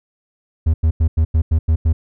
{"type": "tone bursts", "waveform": "triangle", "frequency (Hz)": 79.8, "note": "D#2", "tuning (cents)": 44, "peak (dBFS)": -9, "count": 8, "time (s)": [0.66, 1.93], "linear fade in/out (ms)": 10, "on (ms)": 80, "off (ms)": 90, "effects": []}